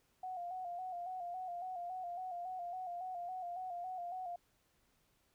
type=tone with vibrato; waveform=sine; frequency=721 Hz; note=F#5; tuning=45 cents flat; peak=-40 dBFS; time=0.23-4.36 s; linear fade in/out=5 ms; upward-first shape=square; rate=3.6 Hz; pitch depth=51 cents each way; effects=pink hiss -75 dBFS RMS until 5.34 s